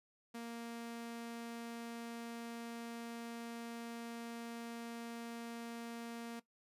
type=tone; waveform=sawtooth; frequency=233.1 Hz; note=A#3; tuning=in tune; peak=-40 dBFS; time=0.34-6.4 s; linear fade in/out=10 ms; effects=noise-tail reverb RT60 0.1 s tail -17 dB re dry + resampled to 32000 Hz